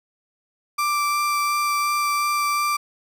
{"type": "tone with vibrato", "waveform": "35% pulse", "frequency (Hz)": 1174.7, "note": "D6", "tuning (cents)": 0, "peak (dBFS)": -18, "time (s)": [0.78, 2.77], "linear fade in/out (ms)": 10, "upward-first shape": "sine", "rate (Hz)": 2.8, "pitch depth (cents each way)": 8, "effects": []}